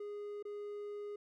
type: tone with dropouts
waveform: triangle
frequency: 412.7 Hz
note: G#4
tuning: 11 cents flat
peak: -39 dBFS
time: 0-1.16 s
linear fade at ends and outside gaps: 5 ms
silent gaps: 0.427-0.451 s
effects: none